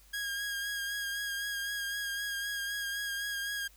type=tone with vibrato; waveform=sawtooth; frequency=1633 Hz; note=G#6; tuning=30 cents flat; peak=-30 dBFS; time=0.13-3.68 s; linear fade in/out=10 ms; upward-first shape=sine; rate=3.9 Hz; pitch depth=25 cents each way; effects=added 50 Hz sine -59 dBFS peak until 3.76 s + white hiss -62 dBFS RMS until 3.76 s